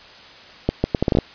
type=accelerating click train; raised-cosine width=2 ms; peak=-3 dBFS; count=9; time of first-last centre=0.69-1.187 s; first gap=150 ms; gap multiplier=0.72; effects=white hiss -43 dBFS RMS until 1.34 s + resampled to 11025 Hz